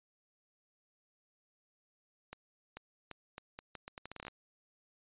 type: accelerating click train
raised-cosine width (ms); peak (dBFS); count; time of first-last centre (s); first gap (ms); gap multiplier
0.3; -28; 16; 2.33-4.282; 440; 0.78
effects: resampled to 8000 Hz